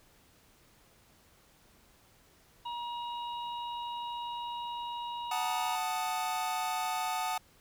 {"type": "harmonic tone", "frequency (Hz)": 952, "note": "A#5", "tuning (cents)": 36, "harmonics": [1, 3, 4], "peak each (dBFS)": [-36, -46, -48], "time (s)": [2.65, 5.76], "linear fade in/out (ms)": 10}
{"type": "chord", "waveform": "45% pulse", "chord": "D# diminished", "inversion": "first", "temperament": "equal", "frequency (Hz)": [740, 880, 1244.5], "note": ["F#5", "A5", "D#6"], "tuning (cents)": [0, 0, 0], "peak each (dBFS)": [-35, -35, -38], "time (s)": [5.31, 7.38], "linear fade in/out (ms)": 5}
{"effects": ["pink hiss -63 dBFS RMS until 7.6 s"]}